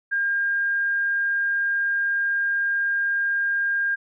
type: tone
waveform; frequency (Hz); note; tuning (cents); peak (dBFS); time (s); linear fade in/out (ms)
sine; 1609; G6; +45; -20; 0.11-3.96; 20
effects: none